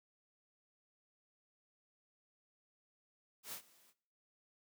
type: noise with ADSR envelope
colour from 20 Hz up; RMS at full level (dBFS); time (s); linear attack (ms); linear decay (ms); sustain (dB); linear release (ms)
white; -44; 3.43-3.94; 97; 88; -24; 47
effects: noise-tail reverb RT60 0.6 s tail -19 dB re dry + high-pass 150 Hz 12 dB/octave